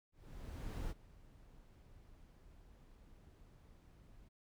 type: noise with ADSR envelope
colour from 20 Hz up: brown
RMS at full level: -41 dBFS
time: 0.12-4.29 s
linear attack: 780 ms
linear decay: 35 ms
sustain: -20 dB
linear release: 15 ms
effects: none